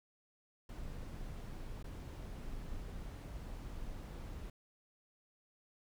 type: noise with dropouts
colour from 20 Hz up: brown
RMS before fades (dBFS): -45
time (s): 0.69-4.5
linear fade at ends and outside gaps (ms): 2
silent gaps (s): 1.827-1.842
effects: none